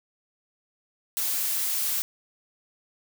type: noise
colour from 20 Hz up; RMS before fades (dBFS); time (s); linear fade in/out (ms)
blue; -27; 1.17-2.02; 0
effects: none